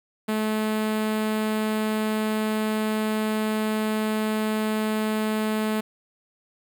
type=tone with notch filter; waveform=sawtooth; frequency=216.2 Hz; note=A3; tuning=30 cents flat; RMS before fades=-25 dBFS; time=0.28-5.81 s; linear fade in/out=10 ms; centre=5800 Hz; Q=1.6; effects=9-bit